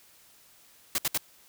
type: noise bursts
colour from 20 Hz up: white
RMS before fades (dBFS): -27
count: 3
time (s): 0.95-1.176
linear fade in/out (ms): 2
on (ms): 32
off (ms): 65
effects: white hiss -58 dBFS RMS until 1.48 s